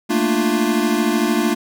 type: chord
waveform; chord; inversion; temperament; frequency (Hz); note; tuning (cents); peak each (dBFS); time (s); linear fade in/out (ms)
square; Bb major seventh; third; equal with one note detuned; 220 / 233.1 / 297.8 / 349.2; A3 / Bb3 / D4 / F4; 0 / 0 / +24 / 0; -22; 0.09-1.55; 20
effects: none